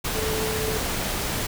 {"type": "tone in noise", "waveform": "sine", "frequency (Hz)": 436.8, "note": "A4", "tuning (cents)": -13, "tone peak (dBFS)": -28, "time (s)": [0.15, 0.78], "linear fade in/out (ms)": 10, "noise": "pink", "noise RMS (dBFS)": -27, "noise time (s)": [0.04, 1.47], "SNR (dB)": -4, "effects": []}